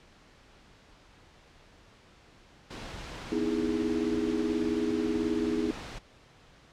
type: noise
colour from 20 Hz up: pink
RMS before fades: -41 dBFS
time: 2.7-5.99 s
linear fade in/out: 10 ms
type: chord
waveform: sine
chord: E major seventh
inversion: second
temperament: equal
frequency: 246.9 / 311.1 / 329.6 / 415.3 Hz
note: B3 / D#4 / E4 / G#4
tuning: 0 / 0 / 0 / 0 cents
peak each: -32 dBFS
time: 3.32-5.71 s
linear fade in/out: 2 ms
effects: pink hiss -57 dBFS RMS until 6.72 s + low-pass 5000 Hz 12 dB/octave

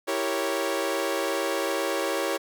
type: chord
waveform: sawtooth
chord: E diminished seventh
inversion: none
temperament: equal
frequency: 329.6 / 392 / 466.2 / 554.4 Hz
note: E4 / G4 / Bb4 / Db5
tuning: 0 / 0 / 0 / 0 cents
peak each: -28 / -27 / -29 / -25 dBFS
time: 0.07-2.38 s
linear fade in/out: 20 ms
effects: none

